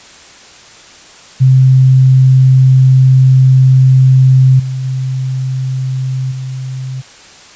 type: tone with level steps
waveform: sine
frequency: 130.81 Hz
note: C3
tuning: in tune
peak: -3 / -15 / -13 / -18 dBFS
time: 1.4-7.02 s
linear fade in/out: 20 ms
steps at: 4.59 / 4.84 / 6.31 s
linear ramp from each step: 10 ms
effects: white hiss -37 dBFS RMS until 7.55 s + resampled to 16000 Hz